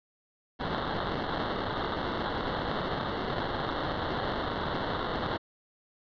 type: noise with sample-and-hold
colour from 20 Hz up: white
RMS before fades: -32 dBFS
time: 0.59-5.38 s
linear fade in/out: 20 ms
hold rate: 2450 Hz
effects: resampled to 11025 Hz